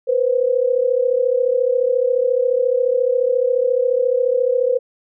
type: tone pair together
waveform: sine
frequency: 485.7 / 520 Hz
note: B4 / C5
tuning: -29 / -11 cents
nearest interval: minor second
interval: 118 cents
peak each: -17 dBFS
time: 0.07-4.79 s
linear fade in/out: 20 ms
effects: none